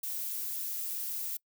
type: noise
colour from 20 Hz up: violet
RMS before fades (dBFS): -36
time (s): 0.03-1.37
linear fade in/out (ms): 5
effects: noise-tail reverb RT60 0.1 s tail -25 dB re dry